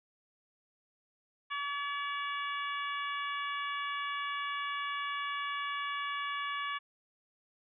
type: harmonic tone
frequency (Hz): 570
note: C#5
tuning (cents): +48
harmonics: 2 / 3 / 4 / 5 / 6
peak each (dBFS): -36 / -40 / -42 / -44 / -46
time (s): 1.5-6.79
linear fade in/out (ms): 20
effects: none